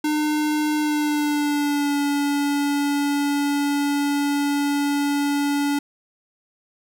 square tone with pitch glide, 302.4 to 286.1 Hz, D#4 to D4, -49 to -45 cents, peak -20 dBFS, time 0.04-5.79 s, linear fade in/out 5 ms, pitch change -96 cents, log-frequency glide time 0.77-1.97 s, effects none

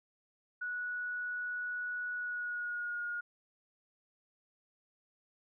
sine tone with pitch glide, 1468 to 1432 Hz, F#6 to F6, -14 to +43 cents, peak -35 dBFS, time 0.61-3.21 s, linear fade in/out 10 ms, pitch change -43 cents, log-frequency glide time 2.14-3.03 s, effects none

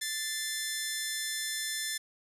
10% pulse tone pair together, 1760 / 2067 Hz, A6 / C7, 0 / -22 cents, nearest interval minor third, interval 278 cents, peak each -24 / -31 dBFS, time 0.01-1.98 s, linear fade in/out 10 ms, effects resampled to 32000 Hz

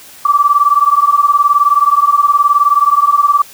sine beating tone pair, 1150 / 1169 Hz, D6 / D6, -37 / -8 cents, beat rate 19 Hz, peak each -10 / -10 dBFS, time 0.25-3.42 s, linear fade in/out 5 ms, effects white hiss -37 dBFS RMS until 3.53 s + high-pass 80 Hz 12 dB/octave

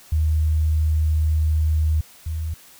sine tone pair in turn, 77.78 / 79.6 Hz, D#2 / D#2, 0 / +40 cents, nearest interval unison, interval 40 cents, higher second, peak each -16 / -23 dBFS, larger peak first, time 0.12-2.01 / 2.26-2.54 s, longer first, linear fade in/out 5 ms, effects white hiss -48 dBFS RMS until 2.79 s

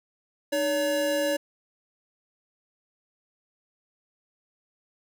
square tone pair together, 304.8 / 567 Hz, D#4 / C#5, -36 / +39 cents, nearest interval major seventh, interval 1075 cents, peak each -31 / -25 dBFS, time 0.52-1.37 s, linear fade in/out 10 ms, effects none

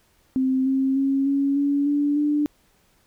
sine tone with pitch steps, 261.6 / 266.9 / 272.4 / 278 / 283.6 / 289.4 / 295.3 Hz, C4 / C4 / C#4 / C#4 / C#4 / D4 / D4, 0 / +35 / -30 / +5 / +40 / -25 / +10 cents, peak -18 dBFS, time 0.36-2.46 s, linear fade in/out 0 ms, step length 300 ms, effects pink hiss -62 dBFS RMS until 3.06 s

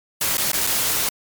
white noise with dropouts, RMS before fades -21 dBFS, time 0.21-1.09 s, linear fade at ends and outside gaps 2 ms, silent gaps 0.371-0.38 / 0.518-0.531 / 0.668-0.672 s, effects MP3 96 kbps

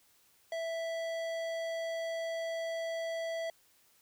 sine tone with tanh clipping, 659.3 Hz, E5, in tune, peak -36 dBFS, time 0.52-3.5 s, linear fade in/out 2 ms, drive 17 dB, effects white hiss -67 dBFS RMS until 4.01 s

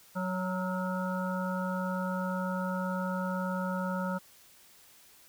harmonic tone with a mistuned harmonic, 185 Hz, F#3, in tune, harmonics 1 / 3 / 5 / 7 / 8, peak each -32 / -37 / -39 / -40 / -41 dBFS, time 0.15-4.19 s, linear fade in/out 20 ms, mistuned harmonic 8, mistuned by -68 cents, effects white hiss -58 dBFS RMS until 5.28 s

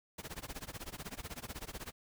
pink noise with tremolo, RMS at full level -42 dBFS, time 0.18-1.92 s, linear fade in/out 5 ms, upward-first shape sine, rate 16 Hz, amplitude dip 95%, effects none

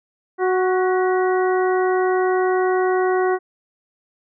harmonic tone with a mistuned harmonic, 370 Hz, F#4, in tune, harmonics 1 / 2 / 3 / 4 / 5, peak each -17 / -23 / -27 / -29 / -31 dBFS, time 0.38-3.39 s, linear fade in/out 50 ms, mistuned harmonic 5, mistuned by +55 cents, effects none

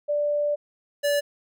sine / square tone pair in turn, 587.3 / 577.9 Hz, D5 / D5, 0 / -28 cents, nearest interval unison, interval 28 cents, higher first, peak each -21 dBFS, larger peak neither, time 0.08-0.56 / 1.03-1.21 s, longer first, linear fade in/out 20 ms, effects none

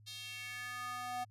square tone with high-pass filter sweep, 246.9 Hz, B3, in tune, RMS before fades -43 dBFS, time 0.06-1.25 s, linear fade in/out 20 ms, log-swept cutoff 3900 to 710 Hz, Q 3, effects added 106 Hz sine -58 dBFS peak until 1.3 s + resampled to 32000 Hz

